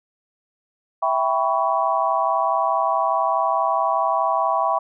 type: chord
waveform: sine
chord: C# half-diminished seventh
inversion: first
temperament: equal with one note detuned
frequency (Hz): 659.3 / 784 / 987.8 / 1119.7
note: E5 / G5 / B5 / C#6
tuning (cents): 0 / 0 / 0 / +17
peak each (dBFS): -23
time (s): 1.02-4.79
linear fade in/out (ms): 10
effects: none